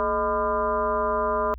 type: tone with frequency modulation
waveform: sine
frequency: 814 Hz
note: G#5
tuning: 35 cents flat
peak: -21 dBFS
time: 0-1.54 s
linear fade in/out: 0 ms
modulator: 194 Hz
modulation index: 2.3
effects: added 60 Hz sine -37 dBFS peak until 1.58 s